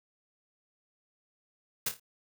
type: noise with echo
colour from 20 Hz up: white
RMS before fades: -30 dBFS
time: 1.86-1.89 s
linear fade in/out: 5 ms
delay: 27 ms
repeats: 4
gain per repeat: -8 dB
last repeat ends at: 1.998 s
effects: none